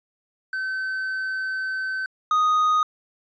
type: tone pair in turn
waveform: triangle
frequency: 1533 / 1243.5 Hz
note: G6 / D#6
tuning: -39 / -1 cents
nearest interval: major third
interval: 362 cents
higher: first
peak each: -23 / -15 dBFS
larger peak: second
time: 0.53-2.06 / 2.31-2.83 s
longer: first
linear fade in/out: 2 ms
effects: resampled to 16000 Hz